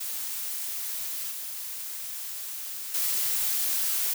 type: noise with level steps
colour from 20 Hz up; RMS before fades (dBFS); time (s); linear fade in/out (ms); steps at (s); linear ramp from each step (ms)
blue; -33 / -36 / -27; 0-4.14; 10; 1.31 / 2.94; 5
effects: none